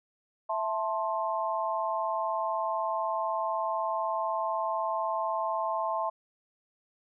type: chord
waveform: sine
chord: A minor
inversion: second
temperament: just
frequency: 660 / 880 / 1056 Hz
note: E5 / A5 / C6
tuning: +2 / 0 / +16 cents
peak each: -32 dBFS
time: 0.49-6.1 s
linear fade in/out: 10 ms
effects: none